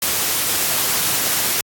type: noise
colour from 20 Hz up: white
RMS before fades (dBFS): -19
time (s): 0.02-1.61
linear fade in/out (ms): 2
effects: high-pass 80 Hz 12 dB/octave + AAC 64 kbps